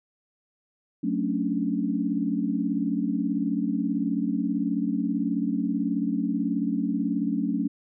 sine chord, D major seventh, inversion first, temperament just, 183.54 / 220.2 / 275.3 / 293.7 Hz, F#3 / A3 / C#4 / D4, -14 / +2 / -12 / 0 cents, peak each -30 / -28 / -28 / -30 dBFS, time 1.03-7.68 s, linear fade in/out 10 ms, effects none

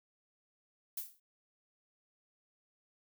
violet noise with exponential decay, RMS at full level -35 dBFS, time 0.97-1.2 s, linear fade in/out 5 ms, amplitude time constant 48 ms, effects none

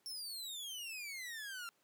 sawtooth exponential sweep, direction down, 5470 to 1359 Hz, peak -40 dBFS, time 0.06-1.69 s, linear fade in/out 0 ms, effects pink hiss -75 dBFS RMS until 1.83 s + high-pass 200 Hz 12 dB/octave

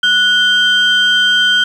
sine tone pair together, 1472 / 3148 Hz, F#6 / G7, -9 / +7 cents, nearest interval octave + minor second, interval 1316 cents, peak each -10 dBFS, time 0.03-1.64 s, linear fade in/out 5 ms, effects tanh soft clip ceiling -4 dBFS + 7-bit

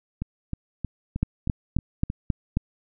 two click trains, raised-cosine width 5 ms, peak -9 / -16 dBFS, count 6 / 7, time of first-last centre 1.23-2.57 / 0.22-2.101 s, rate 3.73 / 3.19 Hz, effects none

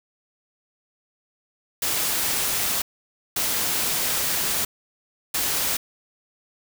white noise bursts at uneven times, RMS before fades -24 dBFS, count 3, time 1.82-2.82 / 3.36-4.65 / 5.34-5.77 s, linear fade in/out 5 ms, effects none

